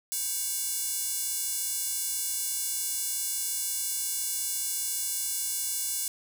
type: tone with high-pass filter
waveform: square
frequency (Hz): 317.1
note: D#4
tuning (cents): +33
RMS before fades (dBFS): -31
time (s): 0.12-6.08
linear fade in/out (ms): 0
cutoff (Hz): 8300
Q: 1.2
effects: none